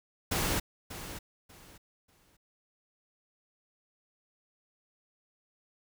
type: noise with echo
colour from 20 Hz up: pink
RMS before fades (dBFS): -30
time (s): 0.31-0.6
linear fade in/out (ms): 10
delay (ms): 590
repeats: 3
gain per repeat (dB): -12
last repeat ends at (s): 2.37
effects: none